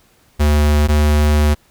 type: tone pair in turn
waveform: square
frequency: 74.4 / 74.77 Hz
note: D2 / D2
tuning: +23 / +32 cents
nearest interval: unison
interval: 9 cents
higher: second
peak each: -11 dBFS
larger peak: neither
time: 0.39-0.88 / 0.88-1.55 s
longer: second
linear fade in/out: 20 ms
effects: pink hiss -54 dBFS RMS until 1.7 s